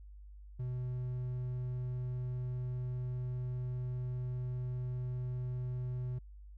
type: tone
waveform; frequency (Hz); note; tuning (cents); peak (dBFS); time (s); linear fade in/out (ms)
triangle; 125; B2; +21; -33; 0.59-6.19; 10
effects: added 50 Hz sine -49 dBFS peak until 6.57 s